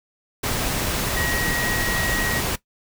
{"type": "tone in noise", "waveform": "sine", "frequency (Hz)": 1900, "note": "A#6", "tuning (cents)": 33, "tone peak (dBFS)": -26, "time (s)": [1.16, 2.4], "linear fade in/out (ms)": 10, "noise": "pink", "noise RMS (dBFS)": -24, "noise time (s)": [0.43, 2.56], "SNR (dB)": -5, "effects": ["noise-tail reverb RT60 0.1 s tail -17 dB re dry"]}